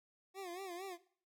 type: tone with vibrato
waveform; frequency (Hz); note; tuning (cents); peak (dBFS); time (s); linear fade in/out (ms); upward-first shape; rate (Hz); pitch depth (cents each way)
25% pulse; 367.3; F#4; -13; -40; 0.34-0.98; 50; sine; 4.4; 120
effects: noise-tail reverb RT60 0.5 s tail -18 dB re dry